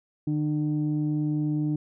sine tone pair together, 150.7 / 301.4 Hz, D3 / D4, +45 / +45 cents, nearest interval octave, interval 1200 cents, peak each -25 dBFS, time 0.27-1.76 s, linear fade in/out 5 ms, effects tanh soft clip ceiling -18 dBFS

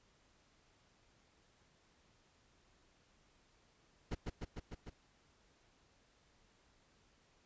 brown noise with echo, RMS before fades -38 dBFS, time 4.11-4.15 s, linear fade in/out 10 ms, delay 150 ms, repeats 5, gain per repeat -2 dB, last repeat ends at 4.9 s, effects pink hiss -71 dBFS RMS until 7.45 s + resampled to 16000 Hz

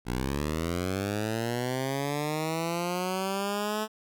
10% pulse linear sweep, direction up, 58.2 to 217.8 Hz, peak -20 dBFS, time 0.05-3.88 s, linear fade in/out 50 ms, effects none

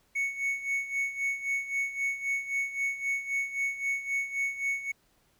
triangle tone with tremolo, 2217 Hz, C#7, in tune, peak -24 dBFS, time 0.15-4.92 s, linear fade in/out 10 ms, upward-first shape sine, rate 3.8 Hz, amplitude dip 75%, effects pink hiss -68 dBFS RMS until 5.39 s

